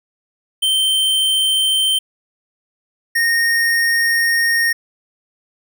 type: tone pair in turn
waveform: square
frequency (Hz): 3113 / 1851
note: G7 / A#6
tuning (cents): -13 / -13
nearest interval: major sixth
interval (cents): 900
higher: first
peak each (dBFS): -14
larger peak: neither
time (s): 0.62-1.99 / 3.15-4.73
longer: second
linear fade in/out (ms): 10
effects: none